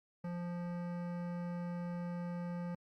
sine tone with hard clipping, 174.61 Hz, F3, in tune, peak -40 dBFS, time 0.24-2.75 s, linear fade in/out 5 ms, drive 16 dB, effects Opus 48 kbps

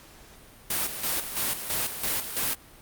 white noise with tremolo, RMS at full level -27 dBFS, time 0.7-2.55 s, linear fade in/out 5 ms, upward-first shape square, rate 3 Hz, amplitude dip 60%, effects pink hiss -51 dBFS RMS until 2.81 s + Opus 48 kbps

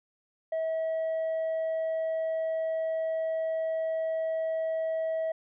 sine tone with tanh clipping, 645 Hz, E5, 38 cents flat, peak -28 dBFS, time 0.52-5.32 s, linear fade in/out 5 ms, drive 2 dB, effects none

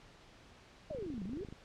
sine exponential two-way sweep, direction down then up, 659.3 to 174.61 to 435.2 Hz, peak -39 dBFS, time 0.9-1.44 s, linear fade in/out 5 ms, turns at 1.24 s
click train, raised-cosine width 3 ms, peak -34 dBFS, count 17, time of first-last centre 0.91-1.525 s, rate 26 Hz
effects pink hiss -59 dBFS RMS until 1.64 s + low-pass 5000 Hz 12 dB/octave

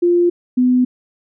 sine tone pair in turn, 349 / 250.9 Hz, F4 / B3, -1 / +28 cents, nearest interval tritone, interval 571 cents, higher first, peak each -10 dBFS, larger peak neither, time 0.02-0.3 / 0.57-0.85 s, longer neither, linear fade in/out 10 ms, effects none

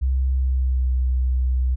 sine tone with pitch glide, 65.3 to 63.44 Hz, C2 to B1, -3 to +47 cents, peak -17 dBFS, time 0.01-1.76 s, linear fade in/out 20 ms, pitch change -50 cents, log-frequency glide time 0.33-0.91 s, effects none

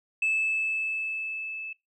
sine tone with level ramp, 2618 Hz, E7, 13 cents flat, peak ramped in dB -20 to -34 dBFS, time 0.22-1.73 s, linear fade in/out 5 ms, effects noise-tail reverb RT60 0.2 s tail -19 dB re dry + tanh soft clip ceiling -20 dBFS

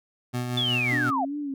25% pulse tone with tremolo, 123.47 Hz, B2, in tune, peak -22 dBFS, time 0.33-1.11 s, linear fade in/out 20 ms, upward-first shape sine, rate 5.5 Hz, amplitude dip 35%
sine linear sweep, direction down, 3526 to 633 Hz, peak -23 dBFS, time 0.57-1.25 s, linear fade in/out 5 ms
sine tone with vibrato, 280 Hz, C#4, 18 cents sharp, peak -28 dBFS, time 0.92-1.54 s, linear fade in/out 2 ms, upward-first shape sine, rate 2.7 Hz, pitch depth 89 cents each way
effects none

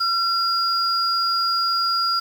sine tone pair together, 1361 / 4850 Hz, F6 / D#8, -45 / -45 cents, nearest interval octave + minor seventh, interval 2200 cents, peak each -21 dBFS, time 0-2.2 s, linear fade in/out 10 ms, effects 7-bit

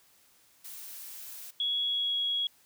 blue noise, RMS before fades -44 dBFS, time 0.64-1.51 s, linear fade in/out 10 ms
sine tone with pitch glide, 3348 to 3323 Hz, G#7 to G#7, +13 to 0 cents, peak -27 dBFS, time 1.6-2.47 s, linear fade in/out 2 ms, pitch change -13 cents, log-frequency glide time 1.83-2.16 s
effects white hiss -63 dBFS RMS until 2.65 s

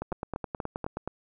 two click trains, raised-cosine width 1 ms, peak -18 / -18 dBFS, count 4 / 11, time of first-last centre 0.12-0.843 / 0.02-1.076 s, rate 4.15 / 9.47 Hz, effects none

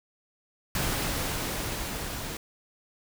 pink noise with level ramp, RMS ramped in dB -28 to -36 dBFS, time 0.75-2.37 s, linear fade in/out 2 ms, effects none

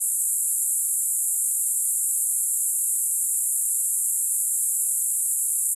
pink band-pass noise, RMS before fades -24 dBFS, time 0-5.75 s, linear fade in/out 20 ms, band 7500 to 12000 Hz, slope 96 dB/octave, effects none

